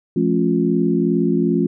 sine tone cluster, 173.1 / 215.9 / 275.3 / 352.7 Hz, F3 / A3 / C#4 / F4, -15 / -33 / -12 / +17 cents, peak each -20 dBFS, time 0.16-1.67 s, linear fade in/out 5 ms, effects none

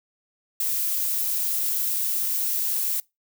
violet noise, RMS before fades -25 dBFS, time 0.6-3 s, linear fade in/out 2 ms, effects noise-tail reverb RT60 0.2 s tail -23 dB re dry

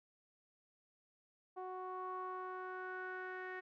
sawtooth tone with low-pass filter sweep, 370 Hz, F#4, in tune, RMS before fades -45 dBFS, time 1.56-3.61 s, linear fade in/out 20 ms, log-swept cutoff 920 to 1800 Hz, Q 5.6, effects none

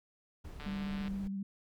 brown noise, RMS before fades -46 dBFS, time 0.44-1.28 s, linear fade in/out 10 ms
click train, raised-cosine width 0.3 ms, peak -31 dBFS, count 72, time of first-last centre 0.6-1.08 s, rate 148 Hz
sine tone with vibrato, 196 Hz, G3, in tune, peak -35 dBFS, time 0.66-1.43 s, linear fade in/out 5 ms, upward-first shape square, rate 15 Hz, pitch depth 20 cents each way
effects none

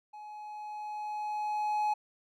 triangle tone with level ramp, 844 Hz, G#5, 28 cents sharp, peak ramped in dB -42 to -24 dBFS, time 0.13-1.94 s, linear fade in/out 10 ms, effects none

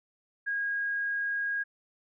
sine tone, 1636 Hz, G#6, 26 cents flat, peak -28 dBFS, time 0.46-1.64 s, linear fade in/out 20 ms, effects none

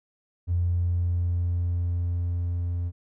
triangle tone with level ramp, 87.31 Hz, F2, in tune, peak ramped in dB -17 to -23 dBFS, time 0.47-2.92 s, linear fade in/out 50 ms, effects tanh soft clip ceiling -19 dBFS

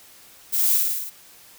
violet noise with echo, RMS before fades -22 dBFS, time 0.52-0.78 s, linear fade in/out 20 ms, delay 54 ms, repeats 6, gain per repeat -2 dB, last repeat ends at 1.104 s, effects white hiss -49 dBFS RMS until 1.58 s

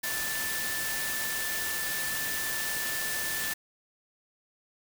sine tone in noise, 1760 Hz, A6, in tune, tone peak -34 dBFS, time 0.03-3.54 s, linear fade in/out 10 ms, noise white, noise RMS -33 dBFS, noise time 0.03-3.54 s, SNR -4 dB, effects none

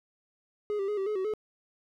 triangle tone with pitch steps, 417.7 / 392.2 / 418.2 / 386.6 / 424.8 / 377.5 / 428.5 Hz, G#4 / G4 / G#4 / G4 / G#4 / F#4 / A4, +10 / +1 / +12 / -24 / +39 / +35 / -46 cents, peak -26 dBFS, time 0.7-1.337 s, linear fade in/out 0 ms, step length 91 ms, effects none

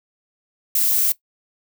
violet noise, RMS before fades -18 dBFS, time 0.75-1.12 s, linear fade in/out 2 ms, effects noise-tail reverb RT60 0.1 s tail -18 dB re dry

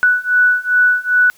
sine beating tone pair, 1480 / 1482.5 Hz, F#6 / F#6, 0 / +3 cents, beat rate 2.5 Hz, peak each -14 / -13 dBFS, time 0.03-1.3 s, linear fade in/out 0 ms, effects white hiss -50 dBFS RMS until 1.37 s

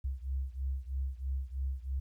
sine beating tone pair, 65.41 / 68.51 Hz, C2 / C#2, 0 / -20 cents, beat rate 3.1 Hz, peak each -35 / -37 dBFS, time 0.04-2 s, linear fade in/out 10 ms, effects 12-bit

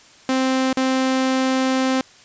sawtooth tone with dropouts, 261.6 Hz, C4, in tune, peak -13 dBFS, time 0.29-2.01 s, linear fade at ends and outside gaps 2 ms, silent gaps 0.729-0.771 s, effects white hiss -48 dBFS RMS until 2.24 s + resampled to 16000 Hz

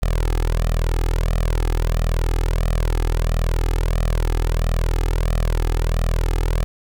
sawtooth tone with flanger, 40.78 Hz, E1, 18 cents flat, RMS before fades -19 dBFS, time 0.02-6.64 s, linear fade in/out 0 ms, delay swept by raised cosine 1.6 to 2.41 ms, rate 1.5 Hz, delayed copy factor +1, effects none

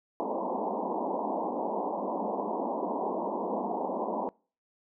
white band-pass noise, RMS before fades -32 dBFS, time 0.2-4.29 s, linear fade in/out 0 ms, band 190 to 1000 Hz, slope 96 dB/octave, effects noise-tail reverb RT60 0.4 s tail -26 dB re dry

